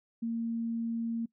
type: tone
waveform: sine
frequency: 230 Hz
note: A#3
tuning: 23 cents flat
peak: -30 dBFS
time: 0.22-1.26 s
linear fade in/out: 10 ms
effects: noise-tail reverb RT60 0.1 s tail -22 dB re dry